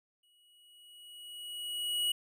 square tone with exponential growth, 2914 Hz, F#7, 27 cents flat, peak -28 dBFS, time 0.23-2.12 s, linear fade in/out 5 ms, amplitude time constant 410 ms, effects none

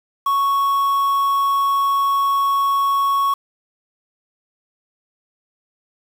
triangle tone with quantisation, 1108.7 Hz, C#6, in tune, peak -13 dBFS, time 0.26-3.34 s, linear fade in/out 5 ms, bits 6, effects none

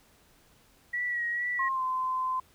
sine tone with vibrato, 1925 Hz, B6, 45 cents flat, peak -28 dBFS, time 0.93-1.69 s, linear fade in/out 10 ms, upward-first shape sine, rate 2.2 Hz, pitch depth 33 cents each way
sine tone with pitch glide, 1067 to 1030.7 Hz, C6 to C6, +34 to -26 cents, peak -27 dBFS, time 1.59-2.4 s, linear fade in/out 5 ms, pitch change -60 cents, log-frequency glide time 1.71-1.83 s
effects pink hiss -62 dBFS RMS until 2.54 s

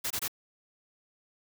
white noise bursts, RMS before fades -32 dBFS, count 3, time 0.04-0.281 s, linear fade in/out 10 ms, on 65 ms, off 23 ms, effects none

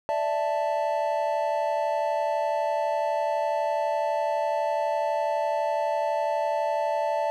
triangle chord, D suspended second, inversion none, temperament equal, 587.3 / 659.3 / 880 Hz, D5 / E5 / A5, 0 / 0 / 0 cents, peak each -26 dBFS, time 0.09-7.3 s, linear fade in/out 0 ms, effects none

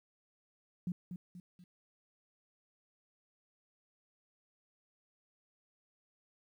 sine tone with echo, 178.4 Hz, F3, 37 cents sharp, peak -33 dBFS, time 0.87-0.92 s, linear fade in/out 2 ms, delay 240 ms, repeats 3, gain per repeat -7 dB, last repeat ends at 1.64 s, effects 12-bit

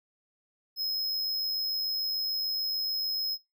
square tone with amplitude modulation, 5130 Hz, E8, 48 cents flat, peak -28 dBFS, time 0.76-3.38 s, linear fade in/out 50 ms, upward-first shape sine, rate 86.8 Hz, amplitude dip 30%, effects noise-tail reverb RT60 0.2 s tail -18 dB re dry

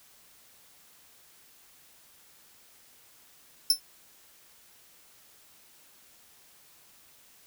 sawtooth tone with exponential decay, 5310 Hz, E8, 12 cents sharp, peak -13 dBFS, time 3.7-3.8 s, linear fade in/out 2 ms, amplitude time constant 21 ms, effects white hiss -58 dBFS RMS until 7.46 s

